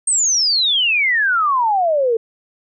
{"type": "exponential sweep", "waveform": "sine", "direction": "down", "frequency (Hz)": [8650, 439.2], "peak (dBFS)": -13, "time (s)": [0.07, 2.17], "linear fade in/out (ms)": 5, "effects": []}